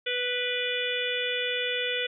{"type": "harmonic tone with a mistuned harmonic", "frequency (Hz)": 493.9, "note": "B4", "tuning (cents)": 0, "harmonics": [1, 3, 4, 5, 6, 7], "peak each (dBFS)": [-32, -35, -35, -34, -33, -33], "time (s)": [0.06, 2.07], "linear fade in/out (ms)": 10, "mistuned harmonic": 5, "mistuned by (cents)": -27, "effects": []}